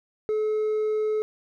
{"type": "tone with hard clipping", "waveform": "sine", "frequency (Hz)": 429.8, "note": "A4", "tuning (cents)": -41, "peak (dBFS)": -23, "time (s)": [0.29, 1.22], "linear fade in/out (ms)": 0, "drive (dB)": 2, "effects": []}